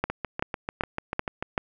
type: two click trains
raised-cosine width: 0.5 ms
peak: -14 / -9 dBFS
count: 10 / 5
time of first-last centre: 0.1-1.425 / 0.04-1.578 s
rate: 6.79 / 2.6 Hz
effects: none